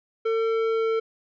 triangle tone with tanh clipping, 449.8 Hz, A4, 38 cents sharp, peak -23 dBFS, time 0.25-1 s, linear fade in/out 10 ms, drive 16 dB, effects none

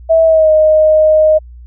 sine tone with pitch glide, 651 to 621.2 Hz, E5 to D#5, -22 to -3 cents, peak -5 dBFS, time 0.09-1.39 s, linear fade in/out 20 ms, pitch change -81 cents, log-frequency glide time 0.24-0.51 s, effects added 60 Hz sine -31 dBFS peak until 1.66 s

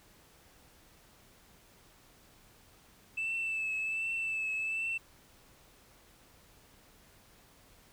sine tone with vibrato, 2637 Hz, E7, in tune, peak -30 dBFS, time 3.17-4.98 s, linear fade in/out 10 ms, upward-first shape triangle, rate 1.3 Hz, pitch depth 37 cents each way, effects tanh soft clip ceiling -29 dBFS + pink hiss -61 dBFS RMS until 7.92 s

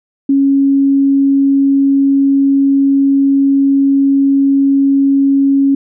sine tone, 275.6 Hz, C#4, 10 cents flat, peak -7 dBFS, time 0.29-5.75 s, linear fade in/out 5 ms, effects none

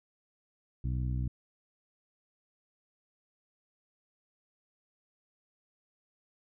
harmonic tone, 62.4 Hz, B1, 19 cents sharp, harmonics 1 / 2 / 3 / 4 / 5, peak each -32 / -33 / -43 / -46 / -49 dBFS, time 0.84-1.28 s, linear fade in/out 5 ms, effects none

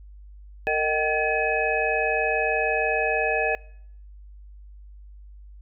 sine tone cluster, 456.7 / 620 / 766 / 1709 / 2538 Hz, A#4 / D#5 / G5 / G#6 / D#7, -36 / -6 / -40 / +49 / +34 cents, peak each -27 dBFS, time 0.67-3.55 s, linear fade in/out 0 ms, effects noise-tail reverb RT60 0.7 s tail -25 dB re dry + added 50 Hz sine -42 dBFS peak until 5.61 s

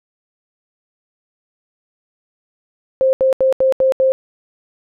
sine tone bursts, 527 Hz, C5, 12 cents sharp, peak -10 dBFS, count 6, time 3.01-4.12 s, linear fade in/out 0 ms, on 120 ms, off 78 ms, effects none

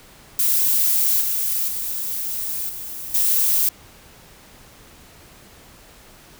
violet noise with level steps, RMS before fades -18 / -22 / -26 / -32 / -18 dBFS, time 0.39-3.69 s, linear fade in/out 2 ms, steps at 1.21 / 1.68 / 2.69 / 3.14 s, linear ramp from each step 5 ms, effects pink hiss -47 dBFS RMS until 6.39 s

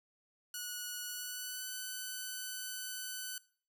5% pulse tone with pitch glide, 1464 to 1505.2 Hz, F#6 to F#6, -19 to +29 cents, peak -29 dBFS, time 0.54-3.38 s, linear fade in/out 2 ms, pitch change +48 cents, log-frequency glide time 1.05-1.73 s, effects noise-tail reverb RT60 0.5 s tail -22 dB re dry

